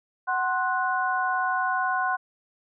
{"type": "tone cluster", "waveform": "sine", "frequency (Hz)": [747, 1052, 1476], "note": ["F#5", "C6", "F#6"], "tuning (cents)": [16, 9, -5], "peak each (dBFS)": -27, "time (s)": [0.27, 2.17], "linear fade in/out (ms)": 20, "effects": []}